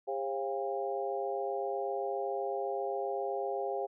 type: harmonic tone with a mistuned harmonic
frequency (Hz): 134.2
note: C3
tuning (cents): +44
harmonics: 3 / 4 / 5 / 6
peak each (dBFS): -36 / -37 / -38 / -39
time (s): 0.07-3.87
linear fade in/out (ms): 20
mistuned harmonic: 5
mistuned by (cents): +67
effects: none